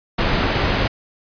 pink low-pass noise, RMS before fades -19 dBFS, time 0.18-0.88 s, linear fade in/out 10 ms, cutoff 3800 Hz, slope 12 dB/octave, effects resampled to 11025 Hz

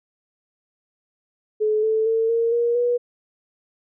sine tone with pitch steps, 428.8 / 439.3 / 450.1 / 461.2 / 472.5 / 484.1 Hz, A4 / A4 / A4 / A#4 / A#4 / B4, -45 / -3 / +39 / -19 / +23 / -35 cents, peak -17 dBFS, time 1.6-2.98 s, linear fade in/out 20 ms, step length 230 ms, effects none

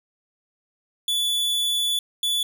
45% pulse tone pair in turn, 3452 / 3452 Hz, A7 / A7, -34 / -34 cents, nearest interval unison, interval 0 cents, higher neither, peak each -21 dBFS, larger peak neither, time 1.08-1.99 / 2.23-2.43 s, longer first, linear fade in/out 2 ms, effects none

